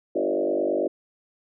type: tone with frequency modulation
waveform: sine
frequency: 466.2 Hz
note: A#4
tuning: in tune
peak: -21 dBFS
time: 0.15-0.88 s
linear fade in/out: 10 ms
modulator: 49.2 Hz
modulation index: 3.3
effects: none